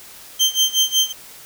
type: tone with tremolo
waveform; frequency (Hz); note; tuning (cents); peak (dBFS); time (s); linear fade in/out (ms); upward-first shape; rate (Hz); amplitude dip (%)
30% pulse; 3136; G7; 0; -9; 0.39-1.13; 20; sine; 5.4; 90
effects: white hiss -41 dBFS RMS until 1.45 s